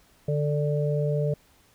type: harmonic tone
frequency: 147.4 Hz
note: D3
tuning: 7 cents sharp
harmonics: 1 / 3 / 4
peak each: -24 / -29 / -30 dBFS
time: 0.28-1.34 s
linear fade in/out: 5 ms
effects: pink hiss -60 dBFS RMS until 1.74 s